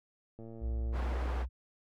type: click train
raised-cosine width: 2 ms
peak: -35 dBFS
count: 65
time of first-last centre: 0.39-0.956 s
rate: 113 Hz
type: tone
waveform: sine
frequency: 61.74 Hz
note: B1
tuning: in tune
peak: -31 dBFS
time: 0.6-1.49 s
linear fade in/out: 50 ms
type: low-pass noise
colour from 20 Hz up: white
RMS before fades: -42 dBFS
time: 0.92-1.46 s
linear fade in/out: 50 ms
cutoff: 1000 Hz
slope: 12 dB/octave
effects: none